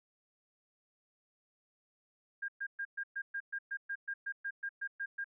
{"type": "tone bursts", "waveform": "sine", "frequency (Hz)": 1610, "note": "G6", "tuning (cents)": 46, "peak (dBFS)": -35, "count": 16, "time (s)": [2.42, 5.244], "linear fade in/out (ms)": 10, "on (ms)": 64, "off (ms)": 120, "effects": []}